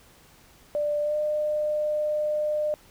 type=tone with pitch glide; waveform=sine; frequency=591 to 603.1 Hz; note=D5 to D5; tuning=+11 to +46 cents; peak=-23 dBFS; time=0.75-2.74 s; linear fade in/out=0 ms; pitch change=+35 cents; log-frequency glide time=1.02-1.16 s; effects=pink hiss -55 dBFS RMS until 2.9 s